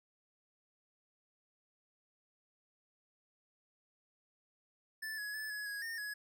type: tone with pitch steps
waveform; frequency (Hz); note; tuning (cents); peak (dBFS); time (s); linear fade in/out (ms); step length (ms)
square; 1754 / 1682 / 1736 / 1688 / 1660 / 1826 / 1682; A6 / G#6 / A6 / G#6 / G#6 / A#6 / G#6; -6 / +22 / -24 / +28 / -1 / -36 / +22; -40; 5.02-6.14; 10; 160
effects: none